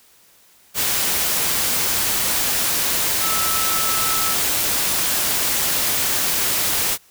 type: tone in noise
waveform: sine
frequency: 1308 Hz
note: E6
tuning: 14 cents flat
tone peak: -25 dBFS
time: 3.2-4.35 s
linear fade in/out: 50 ms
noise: white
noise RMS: -20 dBFS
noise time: 0.74-6.98 s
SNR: -8 dB
effects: white hiss -53 dBFS RMS until 7.1 s